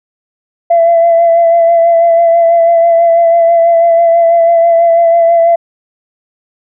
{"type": "tone with vibrato", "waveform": "sine", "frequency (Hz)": 674, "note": "E5", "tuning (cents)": 38, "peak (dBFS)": -3, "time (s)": [0.7, 5.56], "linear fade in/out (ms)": 10, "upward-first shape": "sine", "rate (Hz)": 6.1, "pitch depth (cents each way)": 24, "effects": ["tanh soft clip ceiling 0 dBFS"]}